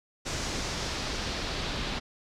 pink noise with low-pass filter sweep, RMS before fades -33 dBFS, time 0.25-2 s, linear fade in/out 20 ms, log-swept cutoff 6500 to 4000 Hz, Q 1.7, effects none

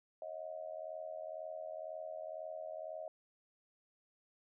sine tone with amplitude modulation, 633 Hz, D#5, 30 cents sharp, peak -38 dBFS, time 0.22-3.08 s, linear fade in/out 2 ms, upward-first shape sine, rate 82 Hz, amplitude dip 90%, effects none

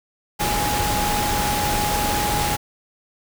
sine tone in noise, 830.6 Hz, G#5, in tune, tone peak -23 dBFS, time 0.39-2.57 s, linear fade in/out 20 ms, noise pink, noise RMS -23 dBFS, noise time 0.39-2.57 s, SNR -3 dB, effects none

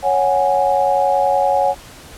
sine chord, C# suspended fourth, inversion none, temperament equal, 554.4 / 740 / 830.6 Hz, C#5 / F#5 / G#5, 0 / 0 / 0 cents, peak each -17 dBFS, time 0.02-1.75 s, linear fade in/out 50 ms, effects pink hiss -39 dBFS RMS until 2.17 s + low-pass 12000 Hz 12 dB/octave

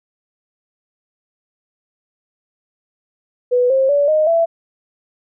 sine tone with pitch steps, 493.9 / 532.4 / 573.9 / 618.7 / 666.9 Hz, B4 / C5 / D5 / D#5 / E5, 0 / +30 / -40 / -10 / +20 cents, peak -11 dBFS, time 3.51-4.46 s, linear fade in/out 20 ms, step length 190 ms, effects none

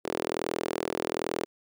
sawtooth tone with high-pass filter, 41.2 Hz, E1, in tune, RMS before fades -32 dBFS, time 0.04-1.46 s, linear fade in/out 20 ms, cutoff 390 Hz, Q 2.6, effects none

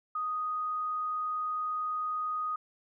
sine tone, 1244.5 Hz, D#6, in tune, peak -30 dBFS, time 0.15-2.56 s, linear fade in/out 5 ms, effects none

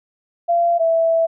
sine tone pair in turn, 686 / 658.7 Hz, F5 / E5, -31 / -1 cents, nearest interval minor second, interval 70 cents, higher first, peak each -13 dBFS, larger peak neither, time 0.48-0.79 / 0.79-1.27 s, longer second, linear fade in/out 20 ms, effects none

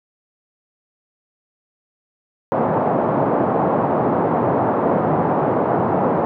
white band-pass noise, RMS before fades -18 dBFS, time 2.52-6.25 s, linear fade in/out 0 ms, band 120 to 900 Hz, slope 24 dB/octave, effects none

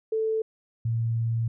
sine tone pair in turn, 441 / 114.8 Hz, A4 / A#2, +4 / -26 cents, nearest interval octave + major seventh, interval 2330 cents, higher first, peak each -23 dBFS, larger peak neither, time 0.12-0.42 / 0.85-1.48 s, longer second, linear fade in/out 5 ms, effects none

